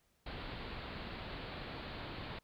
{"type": "low-pass noise", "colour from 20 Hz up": "pink", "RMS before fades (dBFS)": -45, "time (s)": [0.26, 2.39], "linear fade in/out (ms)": 5, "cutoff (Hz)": 4500, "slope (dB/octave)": 96, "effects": ["pink hiss -75 dBFS RMS until 2.43 s"]}